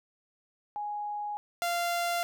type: tone pair in turn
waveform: sine / sawtooth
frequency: 830.6 / 692.4 Hz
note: G#5 / F5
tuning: 0 / -15 cents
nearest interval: minor third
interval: 315 cents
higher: first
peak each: -32 / -24 dBFS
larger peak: second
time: 0.76-1.37 / 1.62-2.23 s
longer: neither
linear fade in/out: 0 ms
effects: none

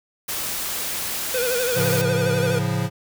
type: noise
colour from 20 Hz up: white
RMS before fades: -27 dBFS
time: 0.28-2.02 s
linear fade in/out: 10 ms
type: tone with vibrato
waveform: square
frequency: 493.9 Hz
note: B4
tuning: in tune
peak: -22 dBFS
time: 1.34-2.59 s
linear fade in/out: 5 ms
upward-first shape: sine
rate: 12 Hz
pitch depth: 74 cents each way
type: chord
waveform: square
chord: A augmented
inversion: none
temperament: equal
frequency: 110 / 138.59 / 174.61 Hz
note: A2 / C#3 / E#3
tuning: 0 / 0 / 0 cents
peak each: -26 dBFS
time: 1.74-2.9 s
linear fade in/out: 50 ms
effects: none

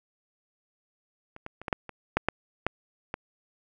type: clicks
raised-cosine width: 0.5 ms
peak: -28 / -22 / -26 / -17 / -9 / -24 / -7 / -8 / -9 / -16 dBFS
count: 10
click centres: 1.364 / 1.464 / 1.616 / 1.682 / 1.728 / 1.893 / 2.17 / 2.286 / 2.666 / 3.141 s
effects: none

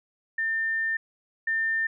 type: tone pair in turn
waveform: sine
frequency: 1800 / 1800 Hz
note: A6 / A6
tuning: +39 / +39 cents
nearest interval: unison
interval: 0 cents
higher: neither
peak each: -24 / -23 dBFS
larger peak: second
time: 0.38-0.97 / 1.47-1.87 s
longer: first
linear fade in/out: 5 ms
effects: none

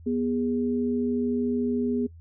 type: tone pair together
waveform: sine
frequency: 244.1 / 410.5 Hz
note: B3 / G#4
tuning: -20 / -20 cents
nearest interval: major sixth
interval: 900 cents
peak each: -24 / -29 dBFS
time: 0.06-2.07 s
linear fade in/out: 10 ms
effects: noise-tail reverb RT60 0.1 s tail -21 dB re dry + added 83 Hz sine -44 dBFS peak until 2.2 s

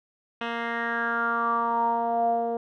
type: tone with low-pass filter sweep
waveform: 10% pulse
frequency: 233.1 Hz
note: A#3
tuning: in tune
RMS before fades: -26 dBFS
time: 0.41-2.57 s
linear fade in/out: 2 ms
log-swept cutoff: 2500 to 570 Hz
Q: 6.7
effects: none

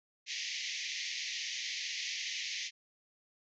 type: band-pass noise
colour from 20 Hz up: pink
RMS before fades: -39 dBFS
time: 0.26-2.71 s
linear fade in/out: 50 ms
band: 1900 to 6600 Hz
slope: 96 dB/octave
effects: none

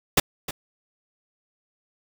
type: noise with echo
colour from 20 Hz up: pink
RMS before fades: -17 dBFS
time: 0.17-0.2 s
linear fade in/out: 5 ms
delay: 310 ms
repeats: 1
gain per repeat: -14 dB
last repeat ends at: 0.51 s
effects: none

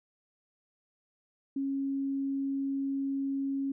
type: tone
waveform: sine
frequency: 273.9 Hz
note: C#4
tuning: 21 cents flat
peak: -29 dBFS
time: 1.56-3.72 s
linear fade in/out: 5 ms
effects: none

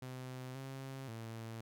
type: tone with pitch steps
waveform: sawtooth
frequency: 128.4 / 134.1 / 113.2 Hz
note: C3 / C3 / A2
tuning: -32 / +43 / +50 cents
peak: -40 dBFS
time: 0.02-1.61 s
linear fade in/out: 5 ms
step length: 530 ms
effects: none

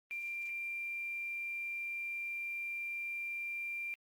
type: tone with quantisation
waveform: sine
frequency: 2374 Hz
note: D7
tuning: 18 cents sharp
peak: -37 dBFS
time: 0.11-3.94 s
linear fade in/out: 0 ms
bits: 10
effects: Opus 24 kbps

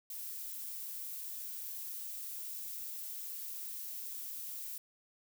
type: noise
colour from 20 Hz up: violet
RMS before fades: -43 dBFS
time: 0.1-4.78 s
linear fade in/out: 2 ms
effects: none

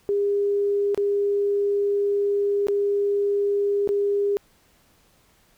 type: tone with dropouts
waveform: sine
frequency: 404.5 Hz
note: G#4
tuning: 46 cents flat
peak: -19 dBFS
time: 0.09-4.37 s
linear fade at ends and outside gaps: 0 ms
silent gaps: 0.946-0.976 / 2.67-2.684 / 3.875-3.89 s
effects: pink hiss -60 dBFS RMS until 5.57 s

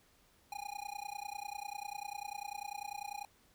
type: tone with amplitude modulation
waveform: square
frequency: 817 Hz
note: G#5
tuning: 29 cents flat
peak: -38 dBFS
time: 0.52-3.25 s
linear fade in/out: 2 ms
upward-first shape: sine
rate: 30.1 Hz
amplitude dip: 100%
effects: pink hiss -68 dBFS RMS until 3.54 s

